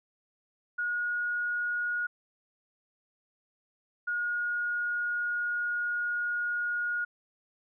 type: tone pair in turn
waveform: sine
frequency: 1444 / 1437.7 Hz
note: F#6 / F6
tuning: -43 / +50 cents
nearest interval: unison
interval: 7 cents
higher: first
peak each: -28 / -28 dBFS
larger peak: neither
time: 0.78-2.07 / 4.07-7.05 s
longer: second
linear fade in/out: 10 ms
effects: none